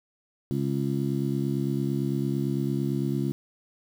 harmonic tone, 68.9 Hz, C#2, 10 cents flat, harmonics 2 / 3 / 4 / 5, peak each -28 / -30 / -31 / -32 dBFS, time 0.51-3.32 s, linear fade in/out 0 ms, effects 8-bit

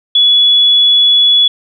sine tone, 3400 Hz, G#7, 40 cents sharp, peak -5 dBFS, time 0.15-1.48 s, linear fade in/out 5 ms, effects none

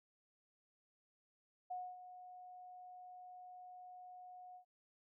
sine tone with ADSR envelope, 728 Hz, F#5, 28 cents flat, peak -40 dBFS, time 1.7-4.65 s, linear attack 12 ms, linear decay 250 ms, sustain -12 dB, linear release 95 ms, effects none

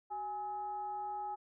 sine tone with frequency modulation, 830.6 Hz, G#5, in tune, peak -37 dBFS, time 0.1-1.36 s, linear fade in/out 20 ms, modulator 451 Hz, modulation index 0.38, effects none

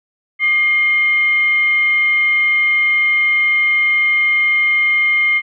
sine tone with frequency modulation, 2126 Hz, C7, 27 cents sharp, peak -11 dBFS, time 0.39-5.42 s, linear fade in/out 50 ms, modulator 926 Hz, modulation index 0.23, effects none

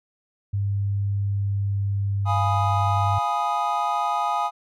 sine tone with pitch glide, 100.1 to 99.52 Hz, G2 to G2, +37 to +27 cents, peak -21 dBFS, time 0.53-3.19 s, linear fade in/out 10 ms, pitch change -10 cents, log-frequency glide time 0.95-2.32 s
triangle chord, F half-diminished seventh, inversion none, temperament equal, 698.5 / 830.6 / 987.8 / 1244.5 Hz, F5 / Ab5 / Cb6 / Eb6, 0 / 0 / 0 / 0 cents, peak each -27 / -23 / -28 / -24 dBFS, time 2.25-4.51 s, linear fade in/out 50 ms
effects none

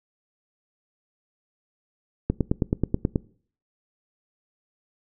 click train, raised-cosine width 3 ms, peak -8 dBFS, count 9, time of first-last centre 2.3-3.158 s, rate 9.32 Hz, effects noise-tail reverb RT60 0.5 s tail -22 dB re dry

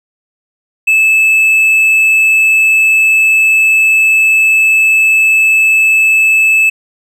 triangle tone, 2615 Hz, E7, 15 cents flat, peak -4 dBFS, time 0.87-6.7 s, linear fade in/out 10 ms, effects none

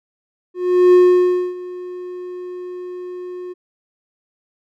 triangle tone with ADSR envelope, 360.7 Hz, F#4, 44 cents flat, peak -4 dBFS, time 0.54-3.54 s, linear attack 390 ms, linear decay 610 ms, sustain -21 dB, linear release 22 ms, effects none

